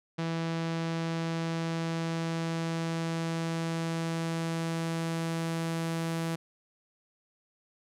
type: tone with low-pass filter sweep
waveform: sawtooth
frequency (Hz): 164.81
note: E3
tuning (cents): 0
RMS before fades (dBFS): -32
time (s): 0.18-6.36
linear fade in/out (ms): 10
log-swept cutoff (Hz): 5000 to 12000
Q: 0.85
effects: none